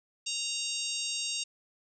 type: harmonic tone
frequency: 930 Hz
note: A#5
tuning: 4 cents flat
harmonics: 3 / 4 / 5 / 6 / 7 / 8 / 9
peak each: -37 / -38 / -39 / -40 / -40 / -41 / -42 dBFS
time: 0.26-1.44 s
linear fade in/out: 10 ms
effects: none